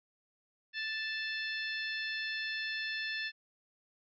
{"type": "harmonic tone with a mistuned harmonic", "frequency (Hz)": 880, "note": "A5", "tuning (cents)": 0, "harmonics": [2, 3, 4, 5, 6], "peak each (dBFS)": [-37, -41, -43, -45, -47], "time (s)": [0.73, 3.32], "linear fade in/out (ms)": 50, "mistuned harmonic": 5, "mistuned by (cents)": -49, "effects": []}